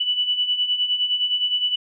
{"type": "beating tone pair", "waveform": "sine", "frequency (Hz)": [2960, 2969.7], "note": ["F#7", "F#7"], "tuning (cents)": [0, 6], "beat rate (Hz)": 9.7, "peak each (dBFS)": [-26, -20], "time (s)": [0, 1.76], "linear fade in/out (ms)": 10, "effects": []}